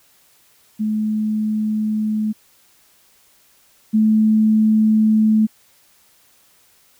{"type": "tone pair in turn", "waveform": "sine", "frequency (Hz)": [214.9, 217.1], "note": ["A3", "A3"], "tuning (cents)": [-41, -23], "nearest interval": "unison", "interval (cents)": 18, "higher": "second", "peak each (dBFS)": [-17, -11], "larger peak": "second", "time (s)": [[0.79, 2.33], [3.93, 5.47]], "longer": "neither", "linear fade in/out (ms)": 20, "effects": ["white hiss -55 dBFS RMS until 6.99 s"]}